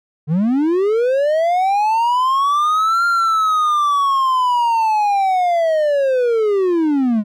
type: linear two-way sweep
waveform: triangle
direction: up then down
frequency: 141.2 to 1396.9 to 201.5 Hz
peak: -11 dBFS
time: 0.27-7.24 s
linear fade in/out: 50 ms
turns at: 3.06 s
effects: none